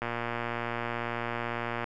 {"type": "click train", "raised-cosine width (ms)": 0.5, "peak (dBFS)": -17, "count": 216, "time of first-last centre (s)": [0.02, 1.842], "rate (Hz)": 118, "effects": []}